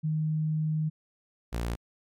sine / sawtooth tone pair in turn, 155.56 / 58.27 Hz, D#3 / A#1, 0 / 0 cents, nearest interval octave + perfect fourth, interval 1700 cents, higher first, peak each -25 dBFS, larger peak neither, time 0.03-0.9 / 1.52-1.76 s, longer first, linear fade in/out 20 ms, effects MP3 96 kbps

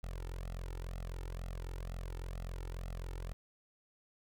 sawtooth tone with flanger, 43.67 Hz, F1, 1 cent sharp, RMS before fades -42 dBFS, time 0.03-3.33 s, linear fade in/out 0 ms, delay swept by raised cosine 1.5 to 2.25 ms, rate 2.1 Hz, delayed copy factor +1, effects none

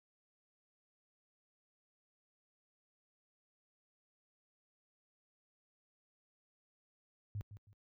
sine tone with echo, 102.9 Hz, G#2, 16 cents flat, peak -37 dBFS, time 7.35-7.41 s, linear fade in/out 0 ms, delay 160 ms, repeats 2, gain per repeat -11 dB, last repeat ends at 7.73 s, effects high-pass 60 Hz 12 dB/octave

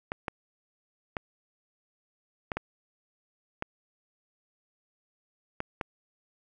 clicks, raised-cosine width 0.5 ms, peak -16 dBFS, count 8, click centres 0.119 / 0.282 / 1.168 / 2.518 / 2.57 / 3.624 / 5.604 / 5.812 s, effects none

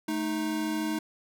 square tone pair together, 217.8 / 311.1 Hz, A3 / D#4, -17 / 0 cents, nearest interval tritone, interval 617 cents, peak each -34 / -30 dBFS, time 0.08-0.99 s, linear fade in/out 5 ms, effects none

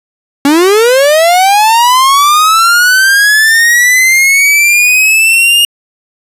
45% pulse linear sweep, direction up, 272.2 to 2853 Hz, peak -4 dBFS, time 0.45-5.65 s, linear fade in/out 2 ms, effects resampled to 32000 Hz

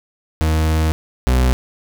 40% pulse tone pair in turn, 79 / 63.1 Hz, D#2 / B1, +27 / +38 cents, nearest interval major third, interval 389 cents, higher first, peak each -13 / -11 dBFS, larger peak second, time 0.41-0.92 / 1.27-1.53 s, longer first, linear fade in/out 0 ms, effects none

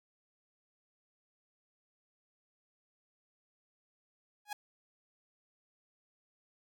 sawtooth tone with exponential growth, 830.6 Hz, G#5, in tune, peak -30 dBFS, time 4.45-4.53 s, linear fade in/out 5 ms, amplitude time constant 16 ms, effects none

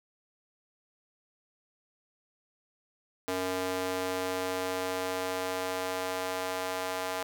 square tone with high-pass filter sweep, 92.5 Hz, F#2, in tune, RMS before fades -33 dBFS, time 3.28-7.23 s, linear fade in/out 0 ms, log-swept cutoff 400 to 650 Hz, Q 1.3, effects none

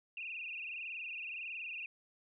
sine tone with frequency modulation, 2600 Hz, E7, 24 cents flat, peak -40 dBFS, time 0.17-1.86 s, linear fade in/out 2 ms, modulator 21.6 Hz, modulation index 7.9, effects none

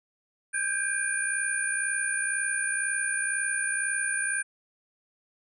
sine tone cluster, 1562 / 1624 / 2404 / 9270 Hz, G6 / G#6 / D7 / D9, -7 / -39 / +40 / -24 cents, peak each -30 / -32 / -38 / -30 dBFS, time 0.53-4.43 s, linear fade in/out 20 ms, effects none

